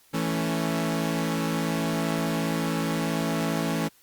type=chord; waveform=sawtooth; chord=A major; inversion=second; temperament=equal; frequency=164.81 / 220 / 277.2 Hz; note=E3 / A3 / C#4; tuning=0 / 0 / 0 cents; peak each=-24 / -26 / -26 dBFS; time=0.13-3.89 s; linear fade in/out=20 ms; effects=white hiss -59 dBFS RMS until 4.02 s + Opus 48 kbps